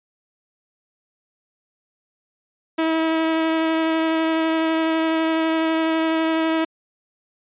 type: tone with vibrato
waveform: sawtooth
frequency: 322.3 Hz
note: E4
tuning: 39 cents flat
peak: -14 dBFS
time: 2.78-6.65 s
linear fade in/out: 10 ms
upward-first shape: sine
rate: 12 Hz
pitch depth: 10 cents each way
effects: resampled to 8000 Hz